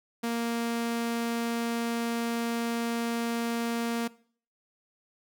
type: tone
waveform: sawtooth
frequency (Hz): 233.1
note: A#3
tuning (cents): 0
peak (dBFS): -24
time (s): 0.23-4.08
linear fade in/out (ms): 10
effects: noise-tail reverb RT60 0.5 s tail -20 dB re dry